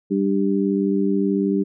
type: harmonic tone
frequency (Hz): 98.5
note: G2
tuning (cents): +9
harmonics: 2 / 3 / 4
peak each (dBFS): -20 / -22 / -23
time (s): 0.1-1.64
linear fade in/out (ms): 20
effects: none